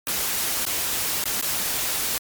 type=noise with dropouts; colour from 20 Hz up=white; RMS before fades=-25 dBFS; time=0.07-2.18 s; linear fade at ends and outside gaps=0 ms; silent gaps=0.652-0.665 / 1.239-1.256 / 1.412-1.425 s; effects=MP3 96 kbps